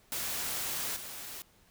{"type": "noise with level steps", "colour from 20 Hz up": "white", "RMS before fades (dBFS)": [-35, -43], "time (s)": [0.12, 1.42], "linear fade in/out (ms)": 0, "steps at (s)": 0.96, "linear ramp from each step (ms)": 5, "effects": ["pink hiss -64 dBFS RMS until 1.7 s"]}